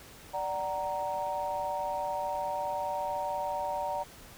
sine chord, D augmented, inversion none, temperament equal with one note detuned, 587.3 / 752.9 / 932.3 Hz, D5 / F#5 / A#5, 0 / +30 / 0 cents, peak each -35 / -35 / -33 dBFS, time 0.33-4.04 s, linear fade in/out 20 ms, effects tanh soft clip ceiling -21 dBFS + pink hiss -51 dBFS RMS until 4.37 s

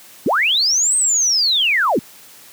sine linear two-way sweep, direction up then down, 171.3 to 8380 to 171.3 Hz, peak -13 dBFS, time 0.26-1.99 s, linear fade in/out 2 ms, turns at 0.96 s, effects white hiss -43 dBFS RMS until 2.52 s + high-pass 100 Hz 12 dB/octave

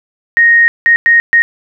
sine tone bursts at uneven times, 1864.7 Hz, A#6, in tune, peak -4 dBFS, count 4, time 0.37-0.68 / 0.86-0.96 / 1.06-1.2 / 1.33-1.42 s, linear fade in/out 0 ms, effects none

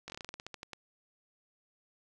slowing click train, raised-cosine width 0.2 ms, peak -25 dBFS, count 14, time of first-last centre 0.08-0.733 s, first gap 19 ms, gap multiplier 1.15, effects none

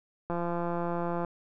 click train, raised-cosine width 1 ms, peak -19 dBFS, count 164, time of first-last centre 0.3-1.248 s, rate 172 Hz, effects none

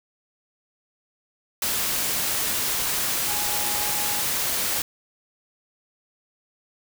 sine tone in noise, 830.6 Hz, G#5, in tune, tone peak -34 dBFS, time 3.27-4.21 s, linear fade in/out 2 ms, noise white, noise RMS -25 dBFS, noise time 1.62-4.82 s, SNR -12 dB, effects none

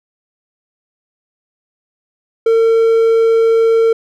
triangle tone, 453.7 Hz, A#4, 47 cents flat, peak -6 dBFS, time 2.46-3.93 s, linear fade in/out 5 ms, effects none

